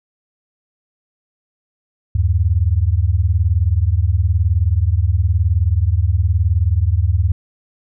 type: beating tone pair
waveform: sine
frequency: 77.78 / 96.78 Hz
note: D#2 / G2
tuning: 0 / -22 cents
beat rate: 19 Hz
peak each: -15 dBFS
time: 2.15-7.32 s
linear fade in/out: 5 ms
effects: none